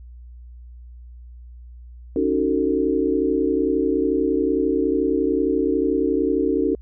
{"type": "chord", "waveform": "sine", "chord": "D# half-diminished seventh", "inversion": "third", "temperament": "just", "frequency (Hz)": [280, 311.1, 373.4, 448], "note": ["C#4", "D#4", "F#4", "A4"], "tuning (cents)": [18, 0, 16, 31], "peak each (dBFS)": -23, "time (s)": [2.16, 6.75], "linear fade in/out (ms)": 2, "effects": ["added 60 Hz sine -38 dBFS peak until 6.81 s"]}